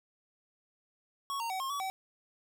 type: tone with pitch steps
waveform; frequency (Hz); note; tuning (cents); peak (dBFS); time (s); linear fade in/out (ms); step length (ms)
square; 1108 / 923 / 756 / 1071 / 1137 / 764; C#6 / A#5 / F#5 / C6 / C#6 / G5; -1 / -17 / +37 / +40 / +44 / -45; -34; 1.3-1.9; 0; 100
effects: 11-bit